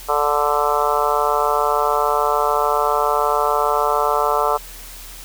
harmonic tone, 146.83 Hz, D3, in tune, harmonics 3 / 4 / 5 / 6 / 7 / 8 / 9, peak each -23 / -23 / -23 / -23 / -23 / -23 / -23 dBFS, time 0.08-4.58 s, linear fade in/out 20 ms, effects added 40 Hz sine -38 dBFS peak until 5.24 s + white hiss -38 dBFS RMS until 5.24 s

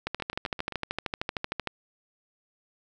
two click trains, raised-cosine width 0.3 ms, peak -13 / -20 dBFS, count 22 / 5, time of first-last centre 0.07-1.673 / 0.2-0.723 s, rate 13.1 / 7.65 Hz, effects none

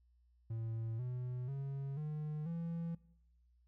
triangle tone with pitch steps, 113.1 / 124.77 / 137.64 / 151.84 / 167.51 Hz, A2 / B2 / C#3 / D#3 / E3, +48 / +18 / -12 / -42 / +28 cents, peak -36 dBFS, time 0.5-2.95 s, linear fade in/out 5 ms, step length 490 ms, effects noise-tail reverb RT60 0.8 s tail -21 dB re dry + added 60 Hz sine -67 dBFS peak until 3.67 s

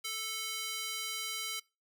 square tone with high-pass filter, 440 Hz, A4, in tune, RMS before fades -38 dBFS, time 0.04-1.6 s, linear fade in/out 10 ms, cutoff 2700 Hz, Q 1, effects noise-tail reverb RT60 0.3 s tail -25 dB re dry

